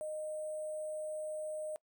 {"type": "tone with sample-and-hold", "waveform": "sine", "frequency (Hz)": 617, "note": "D#5", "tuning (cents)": -15, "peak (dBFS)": -37, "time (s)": [0.01, 1.76], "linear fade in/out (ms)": 0, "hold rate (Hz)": 8820, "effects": ["noise-tail reverb RT60 0.1 s tail -23 dB re dry"]}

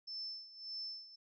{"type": "tone with tremolo", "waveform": "sine", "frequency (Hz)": 5290, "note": "E8", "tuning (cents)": 5, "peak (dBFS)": -40, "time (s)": [0.07, 1.16], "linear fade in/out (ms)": 10, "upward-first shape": "sine", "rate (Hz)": 1.7, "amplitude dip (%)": 80, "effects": []}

